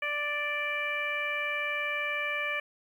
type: harmonic tone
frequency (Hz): 587.3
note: D5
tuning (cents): 0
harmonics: 1 / 2 / 3 / 4 / 5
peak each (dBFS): -38 / -38 / -34 / -32 / -42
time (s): 0.02-2.6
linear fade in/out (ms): 5
effects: 10-bit